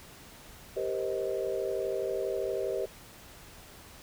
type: chord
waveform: sine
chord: C minor seventh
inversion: second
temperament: just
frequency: 392.4 / 470.9 / 523.3 / 627.9 Hz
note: G4 / Bb4 / C5 / Eb5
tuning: +2 / +18 / 0 / +16 cents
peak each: -33 / -36 / -35 / -36 dBFS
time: 0.76-2.86 s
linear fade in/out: 10 ms
effects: pink hiss -51 dBFS RMS until 4.02 s